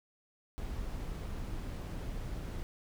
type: noise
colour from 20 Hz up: brown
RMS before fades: -39 dBFS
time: 0.58-2.63 s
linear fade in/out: 0 ms
effects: none